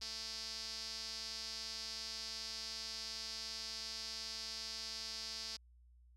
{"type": "tone with band-pass filter", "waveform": "sawtooth", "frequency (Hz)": 222.7, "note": "A3", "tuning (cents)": 21, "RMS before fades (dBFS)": -45, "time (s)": [0.01, 5.57], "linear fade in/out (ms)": 10, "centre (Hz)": 4900, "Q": 5.8, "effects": ["added 60 Hz sine -61 dBFS peak until 6.16 s"]}